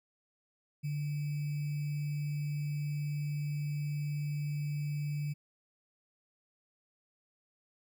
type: tone with sample-and-hold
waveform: sine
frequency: 146.83 Hz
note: D3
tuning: in tune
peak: -32 dBFS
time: 0.83-5.34 s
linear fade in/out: 20 ms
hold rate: 2450 Hz
effects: none